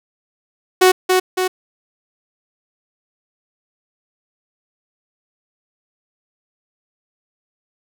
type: tone with echo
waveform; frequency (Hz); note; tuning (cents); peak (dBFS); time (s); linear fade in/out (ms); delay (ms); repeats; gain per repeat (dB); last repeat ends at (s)
sawtooth; 370; F#4; 0; -4; 0.81-0.92; 10; 280; 2; -4; 1.48
effects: none